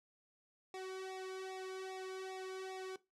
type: tone with flanger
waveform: sawtooth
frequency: 377.3 Hz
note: F#4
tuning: 34 cents sharp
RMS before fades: -45 dBFS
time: 0.74-2.96 s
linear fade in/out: 2 ms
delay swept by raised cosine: 0.65 to 1.56 ms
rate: 2.5 Hz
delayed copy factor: -0.95
effects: noise-tail reverb RT60 0.2 s tail -17 dB re dry + low-pass 8000 Hz 12 dB/octave